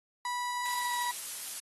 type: tone with pitch glide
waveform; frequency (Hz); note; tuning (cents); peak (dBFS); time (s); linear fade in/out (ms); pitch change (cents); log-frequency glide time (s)
35% pulse; 980 to 971; B5 to B5; -14 to -30; -30; 0.25-1.11; 2; -16; 0.8-0.92
type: noise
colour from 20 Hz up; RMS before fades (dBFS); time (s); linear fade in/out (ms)
blue; -37; 0.65-1.6; 5
effects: AAC 32 kbps